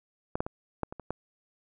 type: clicks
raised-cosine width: 1 ms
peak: -16 / -14 / -21 / -15 / -25 / -26 / -17 dBFS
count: 7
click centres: 0.355 / 0.405 / 0.465 / 0.833 / 0.925 / 0.997 / 1.106 s
effects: none